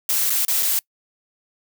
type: noise with dropouts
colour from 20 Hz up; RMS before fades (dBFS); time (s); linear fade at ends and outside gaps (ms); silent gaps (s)
blue; -20; 0.09-0.79; 1; 0.297-0.303 / 0.45-0.481 / 0.625-0.629
effects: noise-tail reverb RT60 0.1 s tail -25 dB re dry